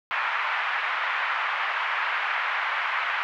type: band-pass noise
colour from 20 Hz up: pink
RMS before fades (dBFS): -27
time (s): 0.11-3.23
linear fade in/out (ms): 0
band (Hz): 970 to 2400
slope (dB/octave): 24
effects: none